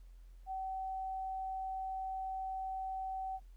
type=tone; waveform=sine; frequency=762 Hz; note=G5; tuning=49 cents flat; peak=-37 dBFS; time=0.46-3.4 s; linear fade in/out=50 ms; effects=added 43 Hz sine -52 dBFS peak until 3.56 s + pink hiss -75 dBFS RMS until 3.56 s